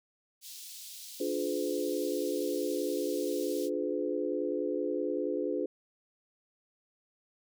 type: high-pass noise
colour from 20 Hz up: pink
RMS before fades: -46 dBFS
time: 0.41-3.7 s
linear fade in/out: 50 ms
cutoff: 3600 Hz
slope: 24 dB/octave
type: chord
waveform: sine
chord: D diminished seventh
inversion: none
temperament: just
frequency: 293.7 / 352.4 / 422.9 / 507.5 Hz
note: D4 / F4 / Ab4 / Cb5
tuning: 0 / +16 / +31 / +47 cents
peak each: -35 dBFS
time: 1.2-5.66 s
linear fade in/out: 5 ms
effects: none